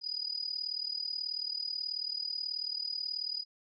sine tone with amplitude modulation, 4938 Hz, D#8, 14 cents flat, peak -30 dBFS, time 0.01-3.45 s, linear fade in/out 50 ms, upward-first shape sine, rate 38.4 Hz, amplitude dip 85%, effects none

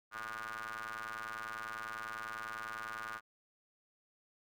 sawtooth ring-modulated tone, 110 Hz, A2, in tune, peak -34 dBFS, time 0.11-3.21 s, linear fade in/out 50 ms, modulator 1330 Hz, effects none

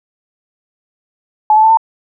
sine tone with pitch steps, 856 / 870 / 884.1 / 898.6 Hz, A5 / A5 / A5 / A5, -48 / -20 / +8 / +36 cents, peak -5 dBFS, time 1.5-1.772 s, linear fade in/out 2 ms, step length 68 ms, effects none

